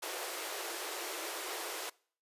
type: high-pass noise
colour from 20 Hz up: pink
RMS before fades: -40 dBFS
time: 0.02-1.9 s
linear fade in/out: 10 ms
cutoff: 330 Hz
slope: 96 dB/octave
effects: noise-tail reverb RT60 0.5 s tail -24 dB re dry + resampled to 32000 Hz